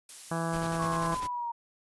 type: noise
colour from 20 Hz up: blue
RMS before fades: -43 dBFS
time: 0.09-1.2 s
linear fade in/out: 2 ms
type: harmonic tone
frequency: 165.7 Hz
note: E3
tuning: 9 cents sharp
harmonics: 1 / 2 / 3 / 4 / 5 / 6 / 7 / 8 / 9 / 10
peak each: -32 / -38 / -40 / -37 / -39 / -40 / -39 / -45 / -45 / -44 dBFS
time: 0.31-1.15 s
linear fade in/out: 5 ms
type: noise with tremolo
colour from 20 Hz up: pink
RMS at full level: -40 dBFS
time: 0.52-1.28 s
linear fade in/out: 20 ms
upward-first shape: square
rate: 10 Hz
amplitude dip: 50%
type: exponential sweep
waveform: sine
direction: down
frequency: 1108.7 to 932.3 Hz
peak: -31 dBFS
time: 0.79-1.52 s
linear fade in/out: 10 ms
effects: resampled to 24000 Hz